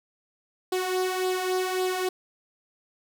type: tone with flanger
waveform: sawtooth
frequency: 370 Hz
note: F#4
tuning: in tune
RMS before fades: -27 dBFS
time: 0.72-2.09 s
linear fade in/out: 5 ms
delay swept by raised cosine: 0.23 to 2.53 ms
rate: 1.8 Hz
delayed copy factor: +0.55
effects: none